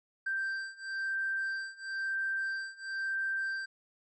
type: beating tone pair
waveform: triangle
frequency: 1568 / 1569 Hz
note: G6 / G6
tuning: 0 / +1 cents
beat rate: 1 Hz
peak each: -33 / -32 dBFS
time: 0.26-3.66 s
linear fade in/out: 10 ms
effects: tanh soft clip ceiling -28 dBFS + resampled to 22050 Hz